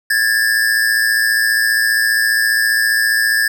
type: tone pair together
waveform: square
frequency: 1645.1 / 1760 Hz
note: G#6 / A6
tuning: -17 / 0 cents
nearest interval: minor second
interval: 117 cents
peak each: -16 dBFS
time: 0.1-3.48 s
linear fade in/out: 5 ms
effects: none